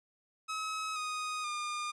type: tone with pitch steps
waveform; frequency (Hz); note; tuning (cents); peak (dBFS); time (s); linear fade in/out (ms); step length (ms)
sawtooth; 1281 / 1245.3 / 1210.5; E6 / D#6 / D#6; -50 / +1 / -48; -31; 0.48-1.92; 20; 480
effects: resampled to 22050 Hz